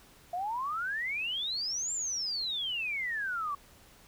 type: exponential two-way sweep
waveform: sine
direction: up then down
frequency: 684 to 7459 to 1118 Hz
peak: -31 dBFS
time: 0.33-3.55 s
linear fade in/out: 5 ms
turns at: 1.93 s
effects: pink hiss -58 dBFS RMS until 4.07 s